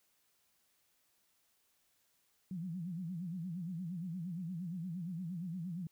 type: tone with vibrato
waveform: sine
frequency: 174.61 Hz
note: F3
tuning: in tune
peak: -38 dBFS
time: 2.51-5.87 s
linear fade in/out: 2 ms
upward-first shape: sine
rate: 8.6 Hz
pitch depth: 150 cents each way
effects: white hiss -75 dBFS RMS until 5.91 s